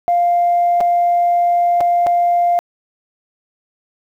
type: tone with dropouts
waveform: sine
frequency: 698.5 Hz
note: F5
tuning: in tune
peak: -10 dBFS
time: 0.08-2.59 s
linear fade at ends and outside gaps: 0 ms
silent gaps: 0.805-0.81 / 1.806-1.81 / 2.065-2.069 s
effects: tanh soft clip ceiling -7 dBFS + 8-bit